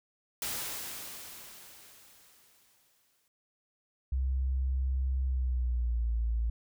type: noise with exponential decay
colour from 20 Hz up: white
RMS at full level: -34 dBFS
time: 0.42-3.28 s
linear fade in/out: 1 ms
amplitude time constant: 620 ms
type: tone with pitch glide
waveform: sine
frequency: 65.41 to 56.94 Hz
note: C2 to A#1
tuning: 0 to -40 cents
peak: -27 dBFS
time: 4.12-6.5 s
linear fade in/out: 5 ms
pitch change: -240 cents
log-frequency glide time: 5.24-6.12 s
effects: none